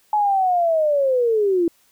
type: linear sweep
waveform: sine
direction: down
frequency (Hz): 854 to 328.3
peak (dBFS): -15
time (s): 0.13-1.68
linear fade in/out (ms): 2
effects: white hiss -59 dBFS RMS until 1.91 s